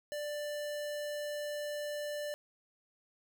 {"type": "tone", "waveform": "square", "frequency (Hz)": 590, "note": "D5", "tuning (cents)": 8, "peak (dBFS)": -37, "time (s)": [0.12, 2.34], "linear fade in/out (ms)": 0, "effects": []}